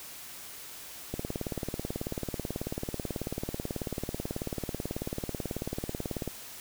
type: click train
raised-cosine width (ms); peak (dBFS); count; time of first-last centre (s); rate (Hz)
2; -19; 95; 1.14-6.277; 18.3
effects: white hiss -45 dBFS RMS until 6.6 s